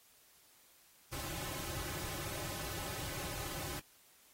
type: noise with comb filter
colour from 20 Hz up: pink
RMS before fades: -42 dBFS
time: 1.12-3.8 s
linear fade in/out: 10 ms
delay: 4.3 ms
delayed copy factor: -0.9
effects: white hiss -65 dBFS RMS until 4.33 s + AAC 48 kbps